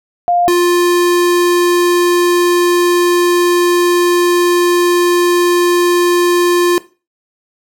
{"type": "tone pair in turn", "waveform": ["sine", "square"], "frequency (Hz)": [702, 351], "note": ["F5", "F4"], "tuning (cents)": [9, 9], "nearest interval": "octave", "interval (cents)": 1200, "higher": "first", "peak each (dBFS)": -9, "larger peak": "neither", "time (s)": [[0.28, 0.48], [0.48, 6.78]], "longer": "second", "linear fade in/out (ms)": 0, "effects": ["noise-tail reverb RT60 0.3 s tail -17 dB re dry"]}